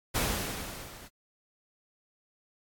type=noise with level ramp; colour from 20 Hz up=pink; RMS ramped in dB=-27 to -50 dBFS; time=0.14-1.09 s; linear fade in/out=20 ms; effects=AAC 64 kbps